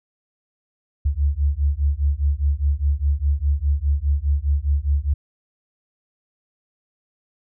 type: beating tone pair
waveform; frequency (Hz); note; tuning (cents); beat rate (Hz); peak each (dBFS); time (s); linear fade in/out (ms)
sine; 69.3 / 74.2; C#2 / D2; 0 / +18; 4.9; -20; 1.05-5.14; 10
effects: none